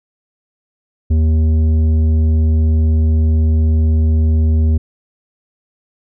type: tone with tanh clipping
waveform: sine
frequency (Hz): 79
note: D#2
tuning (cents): +27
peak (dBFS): -11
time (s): 1.1-4.78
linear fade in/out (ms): 10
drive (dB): 9
effects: none